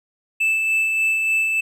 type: tone with tremolo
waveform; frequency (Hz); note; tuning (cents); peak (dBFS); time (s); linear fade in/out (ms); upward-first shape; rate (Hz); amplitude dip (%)
triangle; 2635; E7; -1; -14; 0.4-1.61; 10; sine; 3.4; 30
effects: none

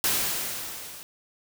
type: noise with level ramp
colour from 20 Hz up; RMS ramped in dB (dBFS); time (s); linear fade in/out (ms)
white; -23 to -43; 0.04-1.03; 0
effects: none

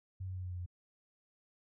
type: tone with pitch steps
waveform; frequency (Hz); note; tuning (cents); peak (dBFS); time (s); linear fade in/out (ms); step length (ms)
sine; 94 / 92.92 / 91.85 / 90.8 / 89.76 / 88.72; F#2 / F#2 / F#2 / F#2 / F2 / F2; +28 / +8 / -12 / -32 / +48 / +28; -38; 0.2-0.662; 10; 77
effects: none

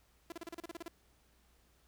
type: tone bursts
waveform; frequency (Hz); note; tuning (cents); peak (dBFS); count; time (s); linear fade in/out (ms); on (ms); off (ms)
sawtooth; 337.2; E4; +39; -38; 11; 0.3-0.881; 2; 21; 35
effects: added 60 Hz sine -70 dBFS peak until 1.87 s + pink hiss -71 dBFS RMS until 1.87 s

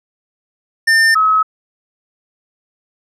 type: tone pair in turn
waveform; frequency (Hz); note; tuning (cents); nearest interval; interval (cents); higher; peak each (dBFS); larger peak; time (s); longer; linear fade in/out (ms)
square / sine; 1800 / 1282.1; A6 / E6; +39 / -48; tritone; 587; first; -9; neither; 0.87-1.15 / 1.15-1.43; neither; 10
effects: low-pass 9000 Hz 12 dB/octave

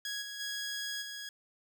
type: tone with level steps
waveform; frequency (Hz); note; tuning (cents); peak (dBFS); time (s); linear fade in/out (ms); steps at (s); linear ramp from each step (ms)
15% pulse; 1661.2; G#6; 0; -29 / -34 / -29 / -34; 0.05-1.29; 2; 0.21 / 0.39 / 1.01; 20
effects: none

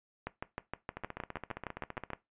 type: two click trains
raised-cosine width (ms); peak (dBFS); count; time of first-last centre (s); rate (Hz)
0.5; -24 / -21; 18 / 13; 0.97-2.103 / 0.27-2.133; 15 / 6.44
effects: noise-tail reverb RT60 0.2 s tail -18 dB re dry + resampled to 8000 Hz

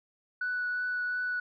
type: tone with vibrato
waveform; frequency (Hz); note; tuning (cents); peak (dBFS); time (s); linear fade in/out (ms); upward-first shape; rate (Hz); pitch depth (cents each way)
sine; 1480; F#6; 0; -28; 0.41-1.4; 5; triangle; 2.8; 11
effects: tanh soft clip ceiling -25 dBFS

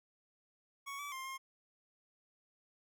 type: tone with pitch steps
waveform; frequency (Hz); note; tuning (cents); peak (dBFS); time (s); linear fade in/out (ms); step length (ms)
25% pulse; 1113 / 1150 / 1056 / 1066; C#6 / D6 / C6 / C6; +7 / -37 / +16 / +32; -38; 0.86-1.38; 20; 130
effects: none

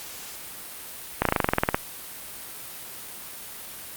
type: slowing click train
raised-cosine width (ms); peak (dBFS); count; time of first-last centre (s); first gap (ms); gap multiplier
0.5; -4; 13; 1.22-1.745; 33; 1.05
effects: white hiss -39 dBFS RMS until 3.96 s + Opus 48 kbps

